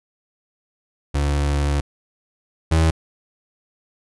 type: tone pair in turn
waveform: 35% pulse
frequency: 71.8 / 80.59 Hz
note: D2 / E2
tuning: -39 / -39 cents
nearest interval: major second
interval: 200 cents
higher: second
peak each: -16 / -12 dBFS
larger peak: second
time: 1.14-1.81 / 2.71-2.91 s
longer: first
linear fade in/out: 10 ms
effects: resampled to 24000 Hz